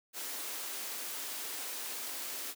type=high-pass noise; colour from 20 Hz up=white; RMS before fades=-40 dBFS; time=0.13-2.55 s; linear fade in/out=50 ms; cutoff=240 Hz; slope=48 dB/octave; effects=none